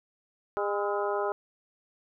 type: harmonic tone with a mistuned harmonic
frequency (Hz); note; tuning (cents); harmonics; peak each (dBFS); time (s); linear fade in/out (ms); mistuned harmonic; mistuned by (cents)
203.3; G#3; -37; 2 / 3 / 4 / 5 / 6 / 7; -30 / -33 / -34 / -36 / -36 / -41; 0.57-1.32; 0; 6; +72
effects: none